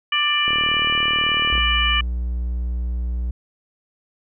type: harmonic tone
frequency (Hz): 591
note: D5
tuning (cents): +11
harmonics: 2 / 3 / 4 / 5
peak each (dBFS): -24 / -25 / -22 / -20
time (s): 0.12-2.01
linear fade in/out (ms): 5
type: click train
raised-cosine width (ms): 2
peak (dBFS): -19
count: 43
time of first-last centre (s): 0.48-1.579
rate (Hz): 38.2
type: tone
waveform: triangle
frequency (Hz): 60.3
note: B1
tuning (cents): -41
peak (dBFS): -19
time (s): 1.52-3.31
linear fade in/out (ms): 5
effects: none